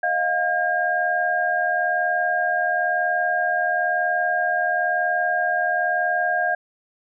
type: tone cluster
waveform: sine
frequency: 629 / 710 / 1615 Hz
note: D#5 / F5 / G#6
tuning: +19 / +28 / -49 cents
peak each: -27 / -22 / -22 dBFS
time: 0.03-6.55 s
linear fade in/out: 5 ms
effects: none